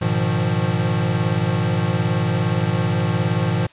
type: chord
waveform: square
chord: F half-diminished seventh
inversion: first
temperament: equal with one note detuned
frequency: 103.83 / 121.35 / 155.56 / 174.61 Hz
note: Ab2 / Cb3 / Eb3 / F3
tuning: 0 / -30 / 0 / 0 cents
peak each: -24 / -23 / -25 / -24 dBFS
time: 0.01-3.67 s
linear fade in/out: 10 ms
effects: white hiss -50 dBFS RMS until 3.72 s + resampled to 8000 Hz